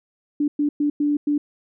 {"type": "tone bursts at uneven times", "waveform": "sine", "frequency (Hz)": 292.8, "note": "D4", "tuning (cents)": -5, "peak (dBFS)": -17, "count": 5, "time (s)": [[0.4, 0.48], [0.59, 0.69], [0.8, 0.9], [1, 1.17], [1.27, 1.38]], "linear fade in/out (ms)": 5, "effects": []}